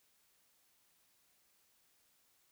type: silence
effects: white hiss -73 dBFS RMS until 2.51 s